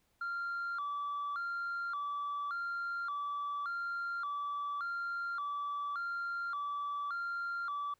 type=tone with vibrato; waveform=sine; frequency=1266 Hz; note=D#6; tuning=30 cents sharp; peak=-33 dBFS; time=0.21-7.94 s; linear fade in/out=5 ms; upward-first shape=square; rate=0.87 Hz; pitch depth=160 cents each way; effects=tanh soft clip ceiling -33 dBFS + pink hiss -75 dBFS RMS until 7.99 s